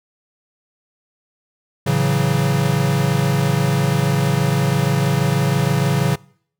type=chord; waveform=square; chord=F# minor seventh; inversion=first; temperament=equal; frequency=110 / 138.59 / 164.81 / 185 Hz; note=A2 / C#3 / E3 / F#3; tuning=0 / 0 / 0 / 0 cents; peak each=-24 / -18 / -23 / -24 dBFS; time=1.86-6.16 s; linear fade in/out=10 ms; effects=noise-tail reverb RT60 0.6 s tail -24 dB re dry